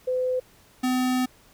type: tone pair in turn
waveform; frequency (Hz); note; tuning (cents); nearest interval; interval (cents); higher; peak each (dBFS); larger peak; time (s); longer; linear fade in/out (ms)
sine / square; 508 / 254; B4 / B3; +49 / +49; octave; 1200; first; -22; neither; 0.07-0.4 / 0.83-1.26; second; 10
effects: pink hiss -56 dBFS RMS until 1.53 s